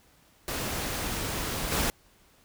pink noise with level steps, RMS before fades -32 / -27 dBFS, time 0.48-1.9 s, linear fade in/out 0 ms, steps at 1.71 s, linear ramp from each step 20 ms, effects pink hiss -61 dBFS RMS until 2.44 s

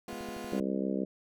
20% pulse chord, F diminished, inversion first, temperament equal, 207.7 / 246.9 / 349.2 Hz, Ab3 / Cb4 / F4, 0 / 0 / 0 cents, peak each -38 dBFS, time 0.08-0.6 s, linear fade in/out 2 ms
click train, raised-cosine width 3 ms, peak -34 dBFS, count 7, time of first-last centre 0.13-0.602 s, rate 12.7 Hz
harmonic tone, 66.2 Hz, C2, 21 cents sharp, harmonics 3 / 4 / 5 / 6 / 7 / 8 / 9, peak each -33 / -35 / -37 / -39 / -40 / -41 / -42 dBFS, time 0.52-1.05 s, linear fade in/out 10 ms
effects none

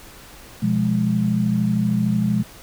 sine chord, F diminished, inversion second, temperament equal, 123.47 / 174.61 / 207.7 Hz, Cb3 / F3 / Ab3, 0 / 0 / 0 cents, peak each -23 / -23 / -19 dBFS, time 0.62-2.43 s, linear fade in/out 10 ms, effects pink hiss -43 dBFS RMS until 2.62 s

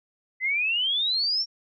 sine exponential sweep, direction up, 2005 to 5588 Hz, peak -22 dBFS, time 0.4-1.46 s, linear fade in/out 50 ms, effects none

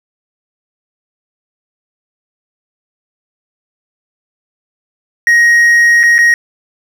triangle tone with dropouts, 1881 Hz, A#6, 15 cents sharp, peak -3 dBFS, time 5.27-6.34 s, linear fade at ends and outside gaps 1 ms, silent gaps 6.032-6.036 / 6.182-6.188 s, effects none

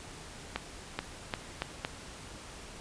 accelerating click train, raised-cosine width 0.3 ms, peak -15 dBFS, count 5, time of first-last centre 0.56-1.849 s, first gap 430 ms, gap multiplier 0.81, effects pink hiss -47 dBFS RMS until 2.8 s + resampled to 22050 Hz

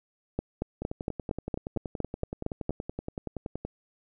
two click trains, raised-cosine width 2 ms, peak -15 / -20 dBFS, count 11 / 31, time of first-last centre 0.39-2.694 / 0.82-3.65 s, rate 4.34 / 10.6 Hz, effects none

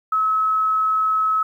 sine tone, 1289 Hz, E6, 39 cents flat, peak -16 dBFS, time 0.12-1.43 s, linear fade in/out 5 ms, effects 9-bit

